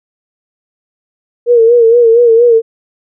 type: tone with vibrato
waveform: sine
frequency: 466.7 Hz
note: A#4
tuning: 2 cents sharp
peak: -3 dBFS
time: 1.46-2.62 s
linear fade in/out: 50 ms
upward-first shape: sine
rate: 4.3 Hz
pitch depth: 67 cents each way
effects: none